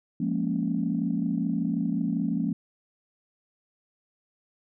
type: chord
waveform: sine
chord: Bb minor seventh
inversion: second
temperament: equal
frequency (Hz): 174.61 / 207.7 / 233.1 / 277.2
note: F3 / Ab3 / Bb3 / Db4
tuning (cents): 0 / 0 / 0 / 0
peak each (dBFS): -29 / -30 / -29 / -30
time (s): 0.2-2.53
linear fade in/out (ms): 5
effects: tanh soft clip ceiling -14 dBFS